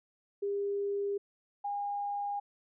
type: tone pair in turn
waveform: sine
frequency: 402.3 / 812.5 Hz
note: G4 / G#5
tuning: +45 / -38 cents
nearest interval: octave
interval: 1217 cents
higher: second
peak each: -30 / -32 dBFS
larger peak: first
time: 0.42-1.18 / 1.64-2.4 s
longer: neither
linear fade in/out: 10 ms
effects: none